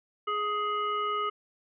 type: harmonic tone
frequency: 417.5 Hz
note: G#4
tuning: 9 cents sharp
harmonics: 1 / 3 / 5 / 7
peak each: -35 / -28 / -42 / -40 dBFS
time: 0.27-1.3 s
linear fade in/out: 10 ms
effects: none